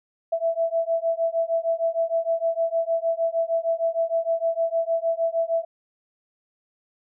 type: beating tone pair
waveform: sine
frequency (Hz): 659.3 / 665.8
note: E5 / E5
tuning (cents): 0 / +17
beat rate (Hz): 6.5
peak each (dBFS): -24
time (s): 0.32-5.65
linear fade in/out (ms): 10
effects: none